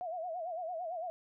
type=tone with vibrato; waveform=sine; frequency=685 Hz; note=F5; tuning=34 cents flat; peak=-36 dBFS; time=0.01-1.1 s; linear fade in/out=0 ms; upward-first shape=sine; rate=8.9 Hz; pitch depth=130 cents each way; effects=none